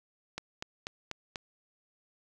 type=click train; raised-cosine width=0.2 ms; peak=-19 dBFS; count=5; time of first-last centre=0.38-1.358 s; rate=4.09 Hz; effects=none